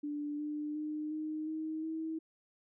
sine tone with pitch steps, 293.7 / 298.8 / 304.1 / 309.4 / 314.8 / 320.3 Hz, D4 / D4 / D#4 / D#4 / D#4 / E4, 0 / +30 / -40 / -10 / +20 / -50 cents, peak -35 dBFS, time 0.03-2.19 s, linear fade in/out 10 ms, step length 360 ms, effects none

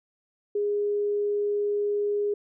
sine tone, 411.6 Hz, G#4, 16 cents flat, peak -23 dBFS, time 0.55-2.34 s, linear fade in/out 5 ms, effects none

